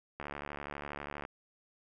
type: click train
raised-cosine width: 0.5 ms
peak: -25 dBFS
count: 77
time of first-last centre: 0.2-1.251 s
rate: 72.3 Hz
effects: none